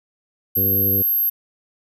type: tone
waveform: sine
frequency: 12544 Hz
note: G9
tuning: in tune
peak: -16 dBFS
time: 0.55-1.3 s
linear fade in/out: 10 ms
type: harmonic tone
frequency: 98 Hz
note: G2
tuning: in tune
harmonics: 1 / 2 / 3 / 4 / 5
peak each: -25 / -28 / -30 / -31 / -32 dBFS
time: 0.56-1.03 s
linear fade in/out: 20 ms
effects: none